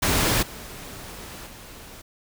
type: noise with level steps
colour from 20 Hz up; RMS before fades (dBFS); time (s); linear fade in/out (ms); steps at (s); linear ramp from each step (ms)
pink; -21 / -39 / -43; 0.02-2.02; 10; 0.42 / 1.46; 10
effects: none